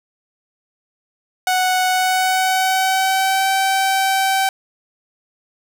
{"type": "tone with pitch glide", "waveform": "sawtooth", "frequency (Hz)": [740, 771.4], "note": ["F#5", "G5"], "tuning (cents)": [0, -28], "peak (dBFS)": -11, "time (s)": [1.47, 4.49], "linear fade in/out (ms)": 2, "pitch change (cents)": 72, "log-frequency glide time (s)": [1.89, 3.49], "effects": []}